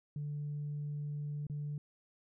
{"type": "tone with dropouts", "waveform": "sine", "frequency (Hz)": 146.83, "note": "D3", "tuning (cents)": 0, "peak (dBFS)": -35, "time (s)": [0.16, 1.78], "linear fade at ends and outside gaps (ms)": 2, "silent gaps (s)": [1.468, 1.498], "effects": ["tanh soft clip ceiling -33 dBFS"]}